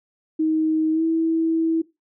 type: tone with pitch glide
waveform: sine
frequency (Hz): 315.1 to 325.6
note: D#4 to E4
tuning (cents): +22 to -21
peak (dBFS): -17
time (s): 0.39-1.82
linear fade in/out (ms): 10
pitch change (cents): +57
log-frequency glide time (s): 0.92-1.03
effects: noise-tail reverb RT60 0.2 s tail -18 dB re dry